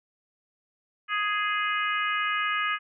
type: harmonic tone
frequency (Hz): 415.9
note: G#4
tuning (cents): +2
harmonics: 3 / 4 / 5 / 6 / 7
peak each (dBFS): -28 / -30 / -32 / -34 / -35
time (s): 1.08-2.79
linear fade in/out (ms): 50
effects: none